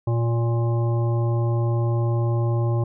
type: harmonic tone with a mistuned harmonic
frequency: 117.2 Hz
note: A#2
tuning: 10 cents sharp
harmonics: 1 / 3 / 5 / 7 / 9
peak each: -19 / -29 / -33 / -36 / -38 dBFS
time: 0.07-2.84 s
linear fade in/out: 5 ms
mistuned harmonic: 5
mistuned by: -18 cents
effects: none